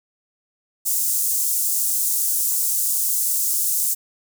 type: high-pass noise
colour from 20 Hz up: pink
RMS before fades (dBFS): -21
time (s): 0.85-3.95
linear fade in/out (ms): 20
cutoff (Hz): 7400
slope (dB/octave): 24
effects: none